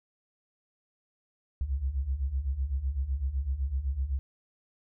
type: beating tone pair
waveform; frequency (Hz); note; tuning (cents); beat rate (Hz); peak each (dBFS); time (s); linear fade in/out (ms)
sine; 62.5 / 70.4; B1 / C#2; +21 / +27; 7.9; -33 / -29; 1.61-4.19; 0
effects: none